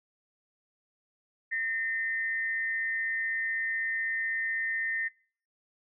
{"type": "tone pair together", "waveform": "sine", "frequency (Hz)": [1828, 2044], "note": ["A#6", "C7"], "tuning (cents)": [-34, -41], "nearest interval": "major second", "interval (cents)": 193, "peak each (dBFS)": [-29, -34], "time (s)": [1.51, 5.09], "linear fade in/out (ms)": 20, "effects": ["noise-tail reverb RT60 0.5 s tail -24 dB re dry"]}